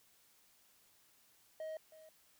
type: tone with echo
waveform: triangle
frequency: 630 Hz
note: D#5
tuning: 21 cents sharp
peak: -39 dBFS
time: 1.6-1.77 s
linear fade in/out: 2 ms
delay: 320 ms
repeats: 1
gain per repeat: -15 dB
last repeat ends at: 2.09 s
effects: white hiss -69 dBFS RMS until 2.39 s